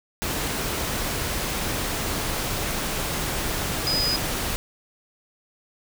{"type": "tone in noise", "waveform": "sine", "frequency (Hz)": 4978, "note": "D#8", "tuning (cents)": 0, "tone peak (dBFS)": -22, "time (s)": [3.87, 4.16], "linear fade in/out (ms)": 0, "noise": "pink", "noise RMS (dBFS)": -27, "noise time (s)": [0.22, 4.56], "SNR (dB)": 2, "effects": []}